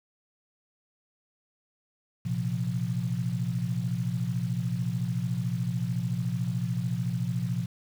sine chord, Bb suspended second, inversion none, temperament equal with one note detuned, 116.54 / 130.21 / 174.61 Hz, Bb2 / C3 / F3, 0 / -8 / 0 cents, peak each -31 dBFS, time 2.25-7.66 s, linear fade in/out 10 ms, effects 8-bit

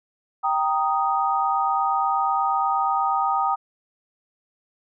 sine chord, Eb major, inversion first, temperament equal, 784 / 932.3 / 1244.5 Hz, G5 / Bb5 / Eb6, 0 / 0 / 0 cents, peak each -23 / -25 / -23 dBFS, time 0.43-3.56 s, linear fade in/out 20 ms, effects none

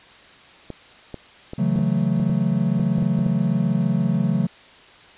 clicks, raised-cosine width 2 ms, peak -18 dBFS, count 12, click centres 0.703 / 1.143 / 1.534 / 1.759 / 1.79 / 2.199 / 2.297 / 2.797 / 2.983 / 3.024 / 3.19 / 3.264 s
triangle chord, F# minor seventh, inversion second, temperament equal, 138.59 / 164.81 / 185 / 220 Hz, C#3 / E3 / F#3 / A3, 0 / 0 / 0 / 0 cents, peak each -22 / -22 / -20 / -22 dBFS, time 1.58-4.47 s, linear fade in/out 10 ms
effects white hiss -47 dBFS RMS until 5.17 s + resampled to 8000 Hz

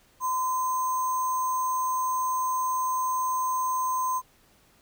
sine tone with sample-and-hold, 1021 Hz, C6, 43 cents flat, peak -24 dBFS, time 0.2-4.22 s, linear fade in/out 50 ms, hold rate 7350 Hz, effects pink hiss -61 dBFS RMS until 4.81 s

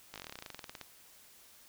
slowing click train, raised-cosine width 0.2 ms, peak -26 dBFS, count 20, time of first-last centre 0.14-0.813 s, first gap 18 ms, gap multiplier 1.07, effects white hiss -59 dBFS RMS until 1.68 s

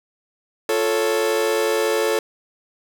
40% pulse chord, F augmented, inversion none, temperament equal, 349.2 / 440 / 554.4 Hz, F4 / A4 / C#5, 0 / 0 / 0 cents, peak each -25 / -19 / -23 dBFS, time 0.69-2.19 s, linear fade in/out 2 ms, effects none

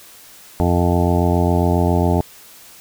harmonic tone, 87.31 Hz, F2, in tune, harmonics 1 / 2 / 3 / 4 / 5 / 7 / 8 / 9 / 10, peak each -17 / -20 / -22 / -23 / -24 / -25 / -26 / -27 / -27 dBFS, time 0.6-2.21 s, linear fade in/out 0 ms, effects white hiss -43 dBFS RMS until 2.8 s

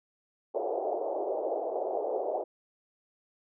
white band-pass noise, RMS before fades -32 dBFS, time 0.54-2.44 s, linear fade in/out 10 ms, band 370 to 740 Hz, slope 48 dB/octave, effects none

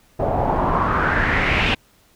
pink noise with low-pass filter sweep, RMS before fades -19 dBFS, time 0.19-1.75 s, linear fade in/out 10 ms, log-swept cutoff 610 to 2900 Hz, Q 3.6, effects pink hiss -56 dBFS RMS until 2.15 s

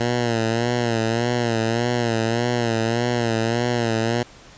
10% pulse tone with vibrato, 117 Hz, A#2, 7 cents sharp, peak -11 dBFS, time 0-4.23 s, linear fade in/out 5 ms, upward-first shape sine, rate 1.7 Hz, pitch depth 72 cents each way, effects pink hiss -46 dBFS RMS until 4.57 s + resampled to 16000 Hz

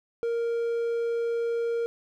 triangle tone, 466.2 Hz, A#4, in tune, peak -23 dBFS, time 0.23-1.86 s, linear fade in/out 0 ms, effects none

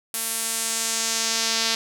sawtooth tone with band-pass filter sweep, 225.9 Hz, A3, 46 cents sharp, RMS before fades -25 dBFS, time 0.14-1.75 s, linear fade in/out 2 ms, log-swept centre 11000 to 4700 Hz, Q 1.7, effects none

